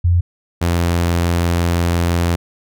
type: tone pair in turn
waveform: sine / sawtooth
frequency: 87.31 / 85.86 Hz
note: F2 / F2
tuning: 0 / -29 cents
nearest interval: unison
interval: 29 cents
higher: first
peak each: -10 / -10 dBFS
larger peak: neither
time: 0.04-0.21 / 0.61-2.36 s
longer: second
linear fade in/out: 10 ms
effects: none